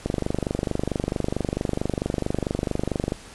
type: click train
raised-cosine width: 2 ms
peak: -10 dBFS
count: 76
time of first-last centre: 0.06-3.121 s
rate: 24.5 Hz
effects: pink hiss -44 dBFS RMS until 3.34 s + resampled to 24000 Hz